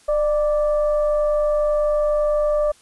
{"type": "tone with frequency modulation", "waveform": "sine", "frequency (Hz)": 598, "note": "D5", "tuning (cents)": 31, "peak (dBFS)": -16, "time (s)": [0.08, 2.72], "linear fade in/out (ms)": 10, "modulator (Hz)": 574, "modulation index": 0.42, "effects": ["white hiss -53 dBFS RMS until 2.81 s", "resampled to 24000 Hz"]}